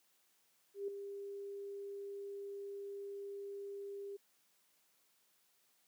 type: tone with ADSR envelope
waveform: sine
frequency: 400 Hz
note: G4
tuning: 35 cents sharp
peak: -35 dBFS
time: 0.74-4.17 s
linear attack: 140 ms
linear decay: 3 ms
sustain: -8 dB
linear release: 13 ms
effects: white hiss -74 dBFS RMS until 5.87 s + high-pass 150 Hz 12 dB/octave